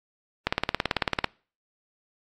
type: click train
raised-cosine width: 0.3 ms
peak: -6 dBFS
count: 15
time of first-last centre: 0.47-1.243 s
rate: 18.1 Hz
effects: noise-tail reverb RT60 0.4 s tail -24 dB re dry + AAC 48 kbps